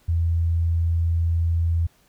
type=tone; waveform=sine; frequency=83.6 Hz; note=E2; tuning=25 cents sharp; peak=-18 dBFS; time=0.08-1.87 s; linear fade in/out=10 ms; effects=pink hiss -60 dBFS RMS until 2.08 s